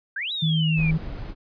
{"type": "exponential two-way sweep", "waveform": "sine", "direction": "up then down", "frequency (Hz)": [1504, 3925, 2313], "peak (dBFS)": -26, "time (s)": [0.16, 0.91], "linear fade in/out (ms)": 5, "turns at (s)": 0.32}
{"type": "tone", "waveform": "sine", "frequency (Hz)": 159, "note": "D#3", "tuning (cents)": 38, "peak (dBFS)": -19, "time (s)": [0.42, 0.98], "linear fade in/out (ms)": 10}
{"type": "noise", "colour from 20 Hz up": "brown", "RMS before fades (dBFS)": -32, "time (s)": [0.75, 1.35], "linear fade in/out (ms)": 50}
{"effects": ["resampled to 11025 Hz"]}